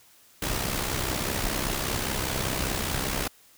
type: noise with amplitude modulation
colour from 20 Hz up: pink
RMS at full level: -26 dBFS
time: 0.42-3.28 s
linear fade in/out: 5 ms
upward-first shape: sine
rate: 65 Hz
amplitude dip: 60%
effects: white hiss -57 dBFS RMS until 3.57 s